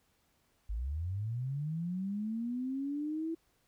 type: linear sweep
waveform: sine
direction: up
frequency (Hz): 48.59 to 331.5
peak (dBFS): -33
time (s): 0.69-3.35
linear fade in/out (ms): 10
effects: pink hiss -73 dBFS RMS until 3.67 s